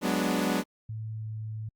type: chord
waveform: sawtooth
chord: G# half-diminished seventh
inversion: third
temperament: equal with one note detuned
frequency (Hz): 183.93 / 207.7 / 246.9 / 293.7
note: F#3 / G#3 / B3 / D4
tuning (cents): -10 / 0 / 0 / 0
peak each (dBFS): -27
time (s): 0.01-0.64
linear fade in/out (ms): 50
type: tone with pitch glide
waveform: sine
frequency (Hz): 109.9 to 109.14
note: A2 to A2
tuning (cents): -2 to -14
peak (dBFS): -33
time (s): 0.89-1.69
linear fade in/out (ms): 5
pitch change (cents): -12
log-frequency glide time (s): 1.12-1.27
effects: Opus 48 kbps